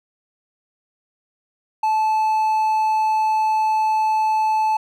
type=tone; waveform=triangle; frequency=870 Hz; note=A5; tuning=20 cents flat; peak=-14 dBFS; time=1.83-4.77 s; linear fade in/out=5 ms; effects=none